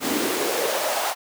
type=noise with high-pass filter sweep; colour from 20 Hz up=pink; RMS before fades=-24 dBFS; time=0-1.15 s; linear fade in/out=50 ms; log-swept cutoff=250 to 810 Hz; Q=3.3; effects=none